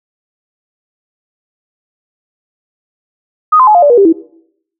sine tone with pitch steps, 1244.5 / 1028.5 / 850 / 702.5 / 580.6 / 479.8 / 396.5 / 327.7 Hz, D#6 / C6 / G#5 / F5 / D5 / A#4 / G4 / E4, 0 / -30 / +40 / +10 / -20 / +50 / +20 / -10 cents, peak -3 dBFS, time 3.52-4.128 s, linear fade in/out 10 ms, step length 76 ms, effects noise-tail reverb RT60 0.7 s tail -20 dB re dry

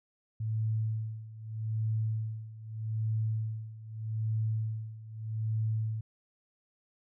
sine tone with tremolo, 110 Hz, A2, in tune, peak -27 dBFS, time 0.4-6.01 s, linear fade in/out 5 ms, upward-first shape sine, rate 0.81 Hz, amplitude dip 85%, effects none

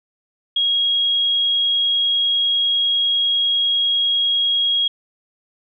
sine tone, 3290 Hz, G#7, 17 cents flat, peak -15 dBFS, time 0.56-4.88 s, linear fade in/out 5 ms, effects none

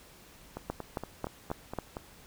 two click trains, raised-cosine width 1 ms, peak -23 / -18 dBFS, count 7 / 5, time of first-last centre 0.57-1.969 / 0.7-1.787 s, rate 4.29 / 3.68 Hz, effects pink hiss -55 dBFS RMS until 2.26 s

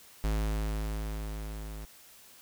square tone with level ramp, 53.1 Hz, G#1, 39 cents sharp, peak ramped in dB -27 to -40 dBFS, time 0.24-1.85 s, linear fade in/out 0 ms, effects white hiss -55 dBFS RMS until 2.41 s

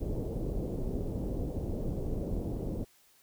pink low-pass noise, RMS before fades -34 dBFS, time 0-2.85 s, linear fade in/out 20 ms, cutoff 520 Hz, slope 24 dB/octave, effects white hiss -64 dBFS RMS until 3.22 s

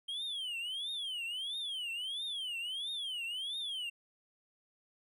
triangle tone with vibrato, 3157 Hz, G7, 12 cents sharp, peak -35 dBFS, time 0.08-3.9 s, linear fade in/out 10 ms, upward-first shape triangle, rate 1.5 Hz, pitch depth 290 cents each way, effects none

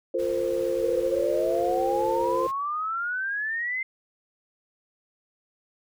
sine chord, F suspended fourth, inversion none, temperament equal with one note detuned, 349.2 / 455.3 / 523.3 Hz, F4 / Bb4 / C5, 0 / -41 / 0 cents, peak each -29 / -29 / -26 dBFS, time 0.14-2.47 s, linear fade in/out 5 ms
pink noise, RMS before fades -45 dBFS, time 0.18-2.52 s, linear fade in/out 20 ms
sine exponential sweep, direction up, 466.2 to 2097 Hz, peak -26 dBFS, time 0.83-3.83 s, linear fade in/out 5 ms
effects none

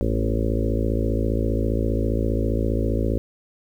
harmonic tone with a mistuned harmonic, 55 Hz, A1, in tune, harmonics 1 / 2 / 4 / 5 / 6 / 7 / 8 / 9 / 10, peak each -23 / -26 / -29 / -30 / -31 / -31 / -32 / -33 / -33 dBFS, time 0.01-3.18 s, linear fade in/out 0 ms, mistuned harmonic 4, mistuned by -18 cents, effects 9-bit

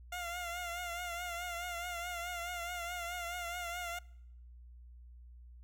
15% pulse tone with vibrato, 700 Hz, F5, 4 cents sharp, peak -32 dBFS, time 0.12-3.99 s, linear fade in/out 5 ms, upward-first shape triangle, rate 4.7 Hz, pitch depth 58 cents each way, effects noise-tail reverb RT60 0.8 s tail -25 dB re dry + added 60 Hz sine -51 dBFS peak until 5.63 s

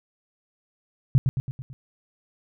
sine tone with echo, 130.81 Hz, C3, in tune, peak -12 dBFS, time 1.15-1.18 s, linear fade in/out 0 ms, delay 110 ms, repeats 5, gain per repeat -5 dB, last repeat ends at 1.73 s, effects none

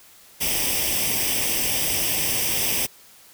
white noise with comb filter, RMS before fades -23 dBFS, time 0.4-2.87 s, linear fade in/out 20 ms, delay 0.36 ms, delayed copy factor +0.75, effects white hiss -50 dBFS RMS until 3.33 s

